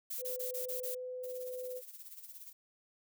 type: noise bursts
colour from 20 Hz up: violet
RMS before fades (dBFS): -40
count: 6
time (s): 0.1-0.95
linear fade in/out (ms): 10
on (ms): 120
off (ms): 26
type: tone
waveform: sine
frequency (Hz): 505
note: B4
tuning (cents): +39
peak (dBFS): -39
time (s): 0.18-1.82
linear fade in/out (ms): 50
type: noise with tremolo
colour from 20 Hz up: violet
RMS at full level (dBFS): -48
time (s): 1.23-2.53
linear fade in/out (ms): 10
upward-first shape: sine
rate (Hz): 17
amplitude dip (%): 65
effects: none